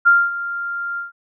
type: tone with ADSR envelope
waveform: sine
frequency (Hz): 1394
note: F6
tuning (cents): -4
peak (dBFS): -7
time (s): 0.05-1.12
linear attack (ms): 23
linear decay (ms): 230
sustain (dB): -15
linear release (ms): 140
effects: none